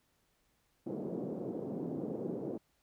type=band-pass noise; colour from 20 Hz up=white; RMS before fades=-39 dBFS; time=0.86-2.58 s; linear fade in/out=10 ms; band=160 to 450 Hz; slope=24 dB/octave; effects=pink hiss -75 dBFS RMS until 2.82 s